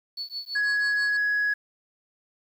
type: tone with tremolo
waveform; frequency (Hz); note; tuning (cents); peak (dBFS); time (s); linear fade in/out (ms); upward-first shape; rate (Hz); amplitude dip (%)
sine; 4435; C#8; 0; -28; 0.17-1.17; 5; triangle; 6.1; 100
type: tone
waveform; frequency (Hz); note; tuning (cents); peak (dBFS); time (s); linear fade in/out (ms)
sine; 1674; G#6; +13; -20; 0.55-1.54; 10
effects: tanh soft clip ceiling -19 dBFS + 9-bit